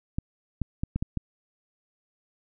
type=clicks; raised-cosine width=5 ms; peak=-15 dBFS; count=6; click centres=0.185 / 0.617 / 0.835 / 0.96 / 1.025 / 1.173 s; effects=none